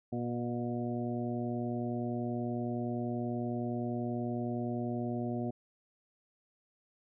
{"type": "harmonic tone with a mistuned harmonic", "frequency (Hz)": 120, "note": "B2", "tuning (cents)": -49, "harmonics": [1, 2, 3, 4, 5, 6], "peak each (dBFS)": [-38, -35, -40, -47, -43, -44], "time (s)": [0.12, 5.51], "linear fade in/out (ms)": 10, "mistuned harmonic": 5, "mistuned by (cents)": 27, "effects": []}